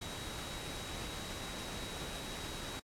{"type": "tone in noise", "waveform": "sine", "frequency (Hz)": 3839, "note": "B7", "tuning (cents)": -50, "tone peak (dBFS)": -49, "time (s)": [0.01, 2.8], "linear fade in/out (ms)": 10, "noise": "pink", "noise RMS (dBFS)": -43, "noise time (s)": [0.01, 2.8], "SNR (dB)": -9, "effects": ["low-pass 10000 Hz 12 dB/octave", "AAC 64 kbps"]}